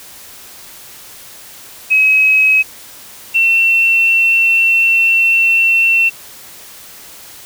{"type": "tone pair in turn", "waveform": "sine", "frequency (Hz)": [2550, 2702], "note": ["D#7", "E7"], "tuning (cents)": [42, 42], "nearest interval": "minor second", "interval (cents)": 100, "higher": "second", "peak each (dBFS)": [-7, -8], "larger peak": "first", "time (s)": [[1.9, 2.63], [3.34, 6.1]], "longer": "second", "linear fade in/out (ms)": 20, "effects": ["white hiss -36 dBFS RMS until 7.45 s"]}